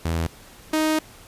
sawtooth tone pair in turn, 82.41 / 312 Hz, E2 / D#4, 0 / +5 cents, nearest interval octave + major seventh, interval 2305 cents, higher second, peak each -18 / -15 dBFS, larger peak second, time 0.05-0.27 / 0.73-0.99 s, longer second, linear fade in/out 5 ms, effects pink hiss -47 dBFS RMS until 1.27 s + resampled to 32000 Hz

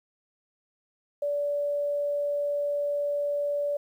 sine tone, 578 Hz, D5, 28 cents flat, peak -25 dBFS, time 1.22-3.77 s, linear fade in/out 5 ms, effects 10-bit

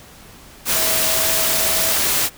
sine tone in noise, 646 Hz, E5, 35 cents flat, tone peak -28 dBFS, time 0.72-1.96 s, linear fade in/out 50 ms, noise white, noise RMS -18 dBFS, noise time 0.65-2.3 s, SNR -13 dB, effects pink hiss -43 dBFS RMS until 2.37 s

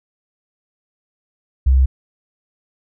sine tone, 65.6 Hz, C2, 5 cents sharp, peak -9 dBFS, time 1.66-1.86 s, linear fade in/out 10 ms, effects none

